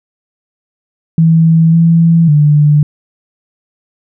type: tone with pitch steps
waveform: sine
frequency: 163.1 / 166.2 / 148.4 Hz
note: E3 / E3 / D3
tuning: -18 / +15 / +18 cents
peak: -4 dBFS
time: 1.18-2.83 s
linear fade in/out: 2 ms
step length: 550 ms
effects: none